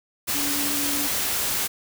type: tone in noise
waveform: sine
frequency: 286.7 Hz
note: D4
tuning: 42 cents flat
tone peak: -30 dBFS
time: 0.34-1.08 s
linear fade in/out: 20 ms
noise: white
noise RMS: -25 dBFS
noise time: 0.27-1.68 s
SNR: -8 dB
effects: none